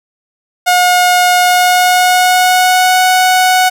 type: tone with pitch glide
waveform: sawtooth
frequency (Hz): 720 to 739.4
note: F#5 to F#5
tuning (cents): -47 to -1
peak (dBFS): -3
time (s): 0.66-3.7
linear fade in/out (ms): 20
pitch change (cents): +46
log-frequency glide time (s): 1.39-3.03
effects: none